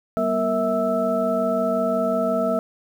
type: tone cluster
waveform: sine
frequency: 195.7 / 241.3 / 462 / 651 / 1316 Hz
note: G3 / B3 / A#4 / E5 / E6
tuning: -3 / -40 / -16 / -22 / -3 cents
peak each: -29 / -26 / -28 / -21 / -29 dBFS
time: 0.17-2.59 s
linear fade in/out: 0 ms
effects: 8-bit